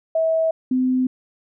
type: tone pair in turn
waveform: sine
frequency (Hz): 647 / 256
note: E5 / C4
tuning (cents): -32 / -38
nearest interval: octave + major third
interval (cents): 1606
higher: first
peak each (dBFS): -16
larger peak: neither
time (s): 0.15-0.51 / 0.71-1.07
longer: neither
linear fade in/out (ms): 5
effects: none